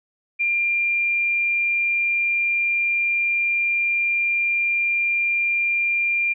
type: tone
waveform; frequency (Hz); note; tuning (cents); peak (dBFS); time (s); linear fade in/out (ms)
sine; 2390; D7; +30; -18; 0.39-6.34; 20
effects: none